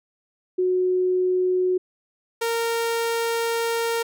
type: tone pair in turn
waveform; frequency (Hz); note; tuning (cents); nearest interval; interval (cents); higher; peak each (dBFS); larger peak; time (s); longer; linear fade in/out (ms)
sine / sawtooth; 366.8 / 461.9; F#4 / A#4; -15 / -16; major third; 399; second; -18; neither; 0.58-1.78 / 2.41-4.03; second; 10
effects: none